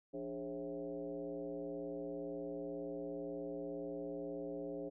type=tone with frequency modulation; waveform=sine; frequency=415.3 Hz; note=G#4; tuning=in tune; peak=-40 dBFS; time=0.13-4.9 s; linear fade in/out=20 ms; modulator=122 Hz; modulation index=1.5; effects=none

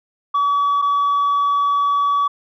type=tone pair in turn; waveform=sine; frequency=1140 / 1140 Hz; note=C#6 / C#6; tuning=+48 / +48 cents; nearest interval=unison; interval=0 cents; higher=neither; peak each=-12 dBFS; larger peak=neither; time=0.34-0.82 / 0.82-2.28 s; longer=second; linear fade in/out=10 ms; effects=tanh soft clip ceiling -13 dBFS

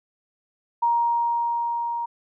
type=tone with level ramp; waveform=sine; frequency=940 Hz; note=A#5; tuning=14 cents sharp; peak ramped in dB=-17 to -25 dBFS; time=0.82-2.06 s; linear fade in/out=10 ms; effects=none

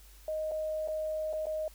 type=tone with dropouts; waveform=sine; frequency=623 Hz; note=D#5; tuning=2 cents sharp; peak=-31 dBFS; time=0.28-1.68 s; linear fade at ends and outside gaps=2 ms; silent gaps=0.513-0.517 / 0.876-0.884 / 1.329-1.334 / 1.457-1.467 s; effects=added 50 Hz sine -53 dBFS peak until 1.74 s + white hiss -59 dBFS RMS until 1.74 s

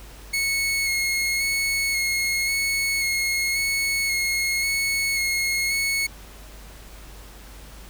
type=tone with vibrato; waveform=sawtooth; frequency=2183 Hz; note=C#7; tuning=27 cents flat; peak=-18 dBFS; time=0.33-6.07 s; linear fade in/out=10 ms; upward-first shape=square; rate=0.93 Hz; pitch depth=16 cents each way; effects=added 50 Hz sine -42 dBFS peak until 7.89 s + pink hiss -46 dBFS RMS until 7.89 s

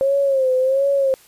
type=tone with vibrato; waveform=sine; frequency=535 Hz; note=C5; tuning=38 cents sharp; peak=-14 dBFS; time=0.01-1.14 s; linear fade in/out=0 ms; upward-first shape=sine; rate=1.4 Hz; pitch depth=77 cents each way; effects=white hiss -50 dBFS RMS until 1.27 s + resampled to 32000 Hz

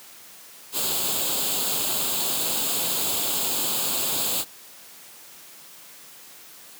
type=noise with comb filter; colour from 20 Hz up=white; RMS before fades=-25 dBFS; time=0.72-4.45 s; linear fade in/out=50 ms; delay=0.26 ms; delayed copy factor=+0.7; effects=white hiss -46 dBFS RMS until 6.79 s + high-pass 150 Hz 12 dB/octave

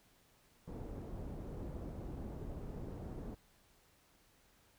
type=low-pass noise; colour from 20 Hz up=pink; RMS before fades=-45 dBFS; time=0.67-3.35 s; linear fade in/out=10 ms; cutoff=490 Hz; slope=12 dB/octave; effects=pink hiss -69 dBFS RMS until 4.78 s

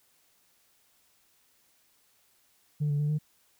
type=tone with pitch steps; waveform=sine; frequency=148.7 / 145 / 148.2 / 151.9 Hz; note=D3 / D3 / D3 / D#3; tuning=+22 / -22 / +16 / -41 cents; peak=-23 dBFS; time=2.8-3.188 s; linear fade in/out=20 ms; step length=97 ms; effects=tanh soft clip ceiling -23 dBFS + white hiss -67 dBFS RMS until 3.59 s

